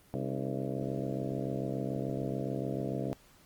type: harmonic tone with a mistuned harmonic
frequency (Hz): 66.9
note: C2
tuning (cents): +39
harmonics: 2 / 3 / 4 / 5 / 6 / 7 / 8 / 9 / 10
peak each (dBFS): -37 / -39 / -40 / -41 / -42 / -42 / -43 / -44 / -44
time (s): 0.14-3.13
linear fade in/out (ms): 0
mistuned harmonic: 5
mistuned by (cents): -97
effects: pink hiss -61 dBFS RMS until 3.45 s + Opus 24 kbps